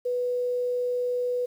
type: tone with quantisation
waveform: sine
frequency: 493.2 Hz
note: B4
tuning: 2 cents flat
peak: -24 dBFS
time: 0.05-1.46 s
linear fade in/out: 10 ms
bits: 9
effects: none